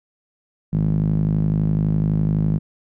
sawtooth tone with band-pass filter, 51.91 Hz, G#1, in tune, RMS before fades -19 dBFS, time 0.72-2.59 s, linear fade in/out 20 ms, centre 170 Hz, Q 4, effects none

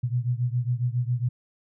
sine beating tone pair, 120 / 127.3 Hz, B2 / C3, -49 / -47 cents, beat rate 7.3 Hz, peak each -25 / -27 dBFS, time 0.03-1.29 s, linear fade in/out 10 ms, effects none

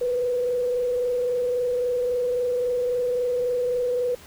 sine tone with frequency modulation, 493.1 Hz, B4, 3 cents flat, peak -21 dBFS, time 0.01-4.15 s, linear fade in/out 5 ms, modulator 23.7 Hz, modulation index 0.42, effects pink hiss -47 dBFS RMS until 4.26 s

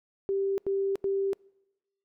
sine tone bursts, 392 Hz, G4, in tune, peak -25 dBFS, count 3, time 0.29-1.332 s, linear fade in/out 0 ms, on 290 ms, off 86 ms, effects noise-tail reverb RT60 1.0 s tail -26 dB re dry

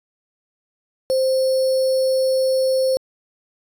sine tone with sample-and-hold, 523.3 Hz, C5, in tune, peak -15 dBFS, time 1.1-2.97 s, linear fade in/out 0 ms, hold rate 4900 Hz, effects resampled to 32000 Hz

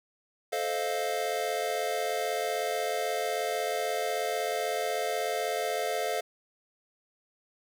square chord, F dominant seventh, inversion first, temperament equal with one note detuned, 437 / 523.3 / 622.3 / 698.5 Hz, A4 / C5 / Eb5 / F5, -12 / 0 / 0 / 0 cents, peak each -35 / -36 / -36 / -33 dBFS, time 0.52-6.21 s, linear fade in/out 10 ms, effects none

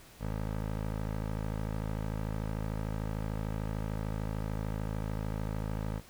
15% pulse tone with low-pass filter, 53.4 Hz, G#1, 49 cents sharp, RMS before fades -35 dBFS, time 0.19-6.02 s, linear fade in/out 50 ms, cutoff 1600 Hz, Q 0.72, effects pink hiss -55 dBFS RMS until 6.09 s

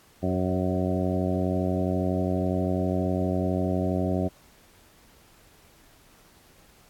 harmonic tone with a mistuned harmonic, 92.2 Hz, F#2, 6 cents flat, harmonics 1 / 2 / 3 / 4 / 5 / 6 / 7 / 8, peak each -29 / -28 / -30 / -32 / -38 / -34 / -33 / -38 dBFS, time 0.22-4.29 s, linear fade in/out 20 ms, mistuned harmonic 6, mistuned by +15 cents, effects pink hiss -57 dBFS RMS until 6.89 s + AAC 64 kbps

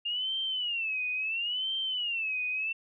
sine tone with vibrato, 2794 Hz, F7, in tune, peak -29 dBFS, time 0.05-2.73 s, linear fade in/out 10 ms, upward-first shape sine, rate 0.73 Hz, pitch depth 200 cents each way, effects none

